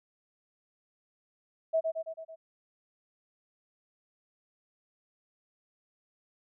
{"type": "tone with echo", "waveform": "sine", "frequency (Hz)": 647, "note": "E5", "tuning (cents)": -32, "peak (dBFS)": -23, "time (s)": [1.73, 1.81], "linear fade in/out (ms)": 20, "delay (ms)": 110, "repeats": 5, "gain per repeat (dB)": -4, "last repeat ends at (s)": 2.36, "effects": []}